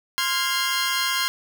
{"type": "chord", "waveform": "15% pulse", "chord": "F minor", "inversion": "second", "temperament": "equal with one note detuned", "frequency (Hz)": [1046.5, 1396.9, 1637.4], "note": ["C6", "F6", "Ab6"], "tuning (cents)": [0, 0, -25], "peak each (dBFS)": [-18, -21, -20], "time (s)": [0.18, 1.28], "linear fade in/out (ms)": 0, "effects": []}